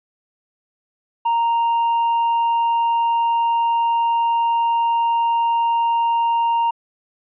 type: tone with tanh clipping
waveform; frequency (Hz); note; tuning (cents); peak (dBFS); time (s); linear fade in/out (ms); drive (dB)
sine; 930; A#5; -4; -16; 1.25-6.71; 10; 3
effects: resampled to 8000 Hz

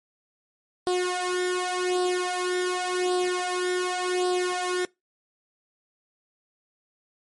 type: tone with flanger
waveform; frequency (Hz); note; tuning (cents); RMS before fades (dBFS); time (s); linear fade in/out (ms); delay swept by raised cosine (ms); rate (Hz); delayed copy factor
sawtooth; 362.1; F#4; -37; -26; 0.87-4.85; 0; 0.22 to 2.22; 0.88; +0.8
effects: noise-tail reverb RT60 0.2 s tail -24 dB re dry + MP3 48 kbps

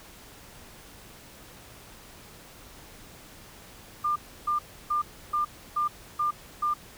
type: tone bursts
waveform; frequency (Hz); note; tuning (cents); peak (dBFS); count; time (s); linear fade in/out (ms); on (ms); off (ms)
sine; 1199; D6; +36; -23; 7; 4.04-6.74; 10; 120; 310
effects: pink hiss -49 dBFS RMS until 6.97 s

